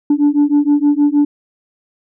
sine beating tone pair, 288 / 294.4 Hz, D4 / D4, -34 / +4 cents, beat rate 6.4 Hz, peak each -11 dBFS, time 0.1-1.25 s, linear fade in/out 5 ms, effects tanh soft clip ceiling -6 dBFS

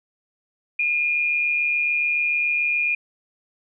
sine tone pair together, 2428 / 2575 Hz, D#7 / E7, -43 / -41 cents, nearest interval minor second, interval 102 cents, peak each -19 / -31 dBFS, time 0.79-2.95 s, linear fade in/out 5 ms, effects none

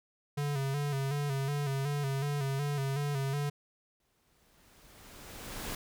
square tone with vibrato, 140.4 Hz, C#3, 22 cents sharp, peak -31 dBFS, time 0.37-3.5 s, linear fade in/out 10 ms, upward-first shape square, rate 2.7 Hz, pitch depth 53 cents each way
pink noise with exponential growth, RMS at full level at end -37 dBFS, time 4-5.75 s, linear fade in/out 2 ms, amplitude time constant 380 ms
effects none

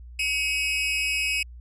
40% pulse tone with amplitude modulation, 2546 Hz, D#7, 39 cents sharp, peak -18 dBFS, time 0.19-1.43 s, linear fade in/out 5 ms, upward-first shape sine, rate 298 Hz, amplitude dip 90%, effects added 60 Hz sine -40 dBFS peak until 1.6 s + resampled to 22050 Hz

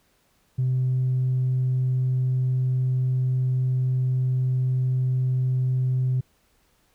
triangle tone with tanh clipping, 128.3 Hz, C3, 34 cents flat, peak -20 dBFS, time 0.58-6.21 s, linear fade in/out 10 ms, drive 5 dB, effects pink hiss -65 dBFS RMS until 6.94 s

